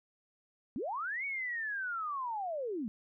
sine linear two-way sweep, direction up then down, 200 to 2258 to 200 Hz, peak -34 dBFS, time 0.76-2.88 s, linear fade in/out 0 ms, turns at 1.25 s, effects none

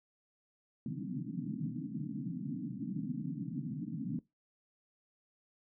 pink band-pass noise, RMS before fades -39 dBFS, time 0.86-4.19 s, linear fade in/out 2 ms, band 130 to 300 Hz, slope 96 dB/octave, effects noise-tail reverb RT60 0.2 s tail -19 dB re dry

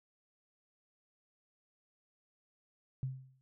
sine tone with exponential decay, 131.3 Hz, C3, 6 cents sharp, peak -31 dBFS, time 3.03-3.41 s, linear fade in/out 0 ms, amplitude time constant 82 ms, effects none

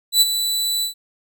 sawtooth tone with ADSR envelope, 3971 Hz, B7, 9 cents sharp, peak -6 dBFS, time 0.12-0.94 s, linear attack 92 ms, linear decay 29 ms, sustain -10 dB, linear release 110 ms, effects none

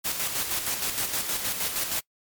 white noise with tremolo, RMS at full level -27 dBFS, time 0.04-2.01 s, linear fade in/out 20 ms, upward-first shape square, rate 6.4 Hz, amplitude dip 45%, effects noise-tail reverb RT60 0.1 s tail -24 dB re dry + MP3 96 kbps

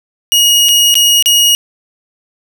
sawtooth tone with dropouts, 2882 Hz, F#7, 46 cents flat, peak -3 dBFS, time 0.32-1.55 s, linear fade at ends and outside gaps 0 ms, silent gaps 0.686-0.69 / 0.942-0.954 / 1.225-1.259 s, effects none

